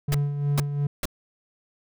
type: tone with tremolo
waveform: triangle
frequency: 143.7 Hz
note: D3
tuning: 37 cents flat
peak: -18 dBFS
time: 0.08-0.87 s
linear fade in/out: 5 ms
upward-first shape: sine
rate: 2.8 Hz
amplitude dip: 55%
type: noise bursts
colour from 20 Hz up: pink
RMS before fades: -26 dBFS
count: 3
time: 0.12-1.055 s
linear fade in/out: 2 ms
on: 25 ms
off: 430 ms
effects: none